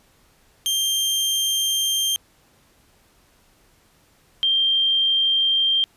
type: tone pair in turn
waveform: sawtooth / sine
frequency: 3173 / 3173 Hz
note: G7 / G7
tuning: +20 / +20 cents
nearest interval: unison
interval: 0 cents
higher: neither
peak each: -16 dBFS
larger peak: neither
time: 0.66-2.16 / 4.43-5.84 s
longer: first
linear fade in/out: 0 ms
effects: pink hiss -58 dBFS RMS until 5.96 s + resampled to 32000 Hz